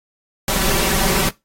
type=noise with comb filter; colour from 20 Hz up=pink; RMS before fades=-18 dBFS; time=0.48-1.29 s; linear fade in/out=2 ms; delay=5.2 ms; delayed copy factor=+0.85; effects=noise-tail reverb RT60 0.2 s tail -19 dB re dry + AAC 48 kbps